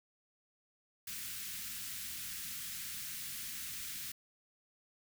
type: band-stop noise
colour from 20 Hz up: white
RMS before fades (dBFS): -43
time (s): 1.07-4.12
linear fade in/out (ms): 5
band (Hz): 240 to 1500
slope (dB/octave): 24
effects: none